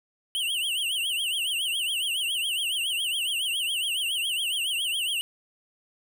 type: tone with vibrato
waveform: square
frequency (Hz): 2983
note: F#7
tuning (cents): +13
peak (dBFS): -26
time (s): 0.35-5.21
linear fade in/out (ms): 0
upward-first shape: triangle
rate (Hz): 7.2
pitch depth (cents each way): 200
effects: none